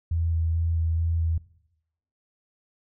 sine tone with vibrato, 82.41 Hz, E2, in tune, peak -22 dBFS, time 0.11-1.38 s, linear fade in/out 5 ms, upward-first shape square, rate 2.3 Hz, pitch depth 13 cents each way, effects noise-tail reverb RT60 0.8 s tail -19 dB re dry

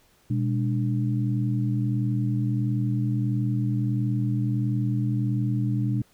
sine tone cluster, 122.5 / 204 / 294.7 Hz, B2 / G#3 / D4, -14 / -31 / +6 cents, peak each -23 / -29 / -31 dBFS, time 0.3-6.02 s, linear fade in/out 5 ms, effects pink hiss -61 dBFS RMS until 6.13 s

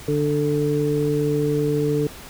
harmonic tone, 147.5 Hz, D3, 8 cents sharp, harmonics 1 / 2 / 3, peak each -23 / -24 / -21 dBFS, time 0.08-2.07 s, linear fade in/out 2 ms, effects pink hiss -40 dBFS RMS until 2.29 s

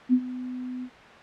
sine tone with ADSR envelope, 251.9 Hz, B3, 34 cents sharp, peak -14 dBFS, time 0.09-0.9 s, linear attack 42 ms, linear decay 66 ms, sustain -17 dB, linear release 68 ms, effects white hiss -46 dBFS RMS until 1.22 s + low-pass 2000 Hz 12 dB/octave

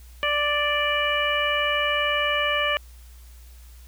harmonic tone, 587.3 Hz, D5, in tune, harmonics 1 / 2 / 3 / 4 / 5, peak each -27 / -27 / -27 / -27 / -27 dBFS, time 0.23-2.77 s, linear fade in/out 0 ms, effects added 60 Hz sine -43 dBFS peak until 3.87 s + white hiss -55 dBFS RMS until 3.87 s

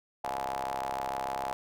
sawtooth ring-modulated tone, 66.4 Hz, C2, 26 cents sharp, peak -25 dBFS, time 0.24-1.53 s, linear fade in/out 0 ms, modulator 783 Hz, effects none

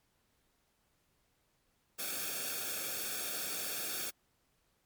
white noise with comb filter, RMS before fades -38 dBFS, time 1.98-4.11 s, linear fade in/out 20 ms, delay 1 ms, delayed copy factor -0.75, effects pink hiss -75 dBFS RMS until 4.85 s + MP3 96 kbps

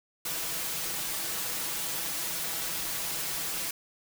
white noise with comb filter, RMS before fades -33 dBFS, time 0.25-3.71 s, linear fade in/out 5 ms, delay 6.1 ms, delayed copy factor +0.6, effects none

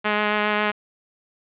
5% pulse tone with vibrato, 210 Hz, G#3, 19 cents sharp, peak -8 dBFS, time 0.04-0.72 s, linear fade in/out 20 ms, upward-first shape sine, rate 7.3 Hz, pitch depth 11 cents each way, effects resampled to 8000 Hz + 8-bit

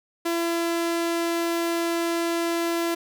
sawtooth tone, 337.4 Hz, E4, 40 cents sharp, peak -19 dBFS, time 0.25-2.95 s, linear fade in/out 10 ms, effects none

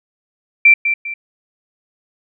sine tone with echo, 2349 Hz, D7, in tune, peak -4 dBFS, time 0.65-0.74 s, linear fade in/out 5 ms, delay 200 ms, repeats 2, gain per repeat -9 dB, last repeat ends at 1.14 s, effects none

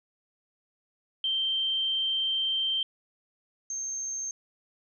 sine tone pair in turn, 3136 / 6363 Hz, G7 / G8, 0 / +25 cents, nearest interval octave, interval 1225 cents, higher second, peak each -25 / -31 dBFS, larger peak first, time 1.24-2.83 / 3.7-4.31 s, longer first, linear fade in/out 2 ms, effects none

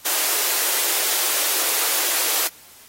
white high-pass noise, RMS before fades -21 dBFS, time 0.05-2.48 s, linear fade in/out 10 ms, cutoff 320 Hz, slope 48 dB/octave, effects white hiss -47 dBFS RMS until 2.88 s + AAC 48 kbps

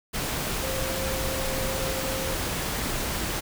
sine tone in noise, 529 Hz, C5, 19 cents sharp, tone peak -32 dBFS, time 0.62-2.35 s, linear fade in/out 20 ms, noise pink, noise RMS -29 dBFS, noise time 0.13-3.41 s, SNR -6 dB, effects none

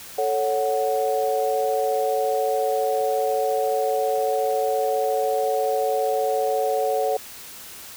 sine chord, F# minor, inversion first, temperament equal, 440 / 554.4 / 740 Hz, A4 / C#5 / F#5, 0 / 0 / 0 cents, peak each -24 dBFS, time 0.18-7.17 s, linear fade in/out 5 ms, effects white hiss -40 dBFS RMS until 7.96 s

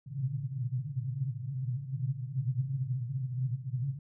pink band-pass noise, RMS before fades -34 dBFS, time 0.06-3.99 s, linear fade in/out 5 ms, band 120 to 140 Hz, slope 96 dB/octave, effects none

